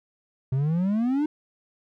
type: exponential sweep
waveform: triangle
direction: up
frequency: 127.4 to 311.1 Hz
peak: -19 dBFS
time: 0.52-1.26 s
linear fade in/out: 5 ms
effects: none